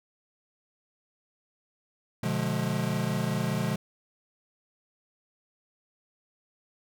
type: chord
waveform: square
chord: B diminished seventh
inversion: none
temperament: just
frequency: 123.47 / 148.16 / 177.8 / 213.4 Hz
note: B2 / D3 / F3 / Ab3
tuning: 0 / +16 / +31 / +47 cents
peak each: -33 dBFS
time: 2.23-3.76 s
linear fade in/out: 5 ms
effects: none